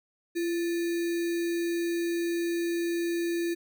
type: tone with sample-and-hold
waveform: sine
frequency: 340.2 Hz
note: F4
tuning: 45 cents flat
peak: -26 dBFS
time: 0.35-3.55 s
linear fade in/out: 20 ms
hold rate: 2100 Hz
effects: none